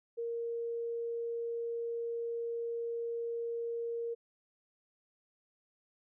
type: tone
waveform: sine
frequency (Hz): 466.2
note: A#4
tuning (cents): 0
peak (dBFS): -34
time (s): 0.17-4.15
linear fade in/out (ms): 20
effects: none